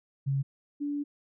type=tone pair in turn; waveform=sine; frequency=137.3 / 289.2 Hz; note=C#3 / D4; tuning=-16 / -27 cents; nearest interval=octave + minor second; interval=1289 cents; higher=second; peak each=-25 / -29 dBFS; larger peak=first; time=0.26-0.43 / 0.8-1.04 s; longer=second; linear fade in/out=20 ms; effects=none